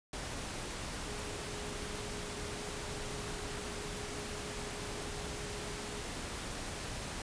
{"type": "tone in noise", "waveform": "sine", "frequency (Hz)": 415.3, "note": "G#4", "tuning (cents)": 0, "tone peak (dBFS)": -47, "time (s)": [1.06, 6.02], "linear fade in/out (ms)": 2, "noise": "pink", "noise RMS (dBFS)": -41, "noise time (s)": [0.13, 7.22], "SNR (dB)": -9, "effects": ["resampled to 22050 Hz"]}